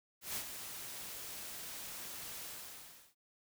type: noise with ADSR envelope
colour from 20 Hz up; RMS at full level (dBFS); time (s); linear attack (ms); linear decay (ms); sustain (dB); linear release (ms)
white; -38; 0.21-3.15; 150; 70; -8; 710
effects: none